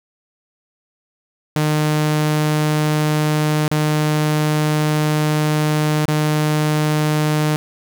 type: tone with dropouts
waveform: sawtooth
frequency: 152.3 Hz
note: D#3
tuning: 37 cents flat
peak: -11 dBFS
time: 1.56-7.56 s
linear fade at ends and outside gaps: 0 ms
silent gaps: 3.679-3.714 / 6.054-6.082 s
effects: none